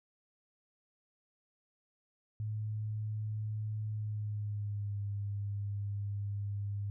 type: tone with pitch glide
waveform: sine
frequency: 107.3 to 101.28 Hz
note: A2 to G#2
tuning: -43 to -43 cents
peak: -34 dBFS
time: 2.4-6.9 s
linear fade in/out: 0 ms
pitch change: -100 cents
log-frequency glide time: 3.88-5 s
effects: none

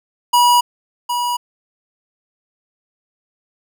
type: tone with echo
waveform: square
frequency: 969 Hz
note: B5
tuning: 33 cents flat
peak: -10 dBFS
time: 0.33-0.61 s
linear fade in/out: 10 ms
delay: 760 ms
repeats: 1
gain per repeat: -8 dB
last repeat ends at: 1.37 s
effects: none

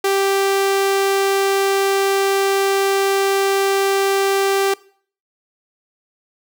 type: tone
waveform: sawtooth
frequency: 392 Hz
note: G4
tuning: in tune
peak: -11 dBFS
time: 0.04-4.74 s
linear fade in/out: 5 ms
effects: noise-tail reverb RT60 0.5 s tail -21 dB re dry

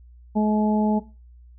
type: harmonic tone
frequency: 213 Hz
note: G#3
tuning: 44 cents sharp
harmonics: 1 / 2 / 3 / 4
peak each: -18 / -28 / -30 / -28 dBFS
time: 0.35-1 s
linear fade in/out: 20 ms
effects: noise-tail reverb RT60 0.3 s tail -17 dB re dry + added 60 Hz sine -45 dBFS peak until 1.58 s

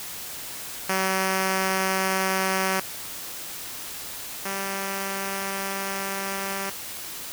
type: tone pair in turn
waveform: 5% pulse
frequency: 190 / 195.34 Hz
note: F#3 / G3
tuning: +46 / -6 cents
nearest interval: unison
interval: 48 cents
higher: second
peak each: -11 / -17 dBFS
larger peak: first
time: 0.89-2.8 / 4.45-6.7 s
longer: second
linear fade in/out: 5 ms
effects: white hiss -36 dBFS RMS until 7.32 s

